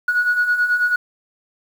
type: beating tone pair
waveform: sine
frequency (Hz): 1453 / 1462.2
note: F#6 / F#6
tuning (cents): -32 / -21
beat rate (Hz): 9.2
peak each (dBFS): -21 / -15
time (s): 0.08-0.96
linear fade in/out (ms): 5
effects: tanh soft clip ceiling -10 dBFS + 7-bit